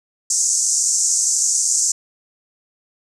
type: band-pass noise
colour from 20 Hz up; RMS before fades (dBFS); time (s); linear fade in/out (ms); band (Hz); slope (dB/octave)
white; -18; 0.3-1.92; 5; 6000 to 7900; 48
effects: none